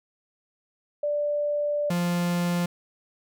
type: tone pair in turn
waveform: sine / 45% pulse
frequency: 587.3 / 174.61 Hz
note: D5 / F3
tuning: 0 / 0 cents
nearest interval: octave + major sixth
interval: 2100 cents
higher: first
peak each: -23 / -23 dBFS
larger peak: neither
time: 1.03-1.9 / 1.9-2.66 s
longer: first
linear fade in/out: 5 ms
effects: none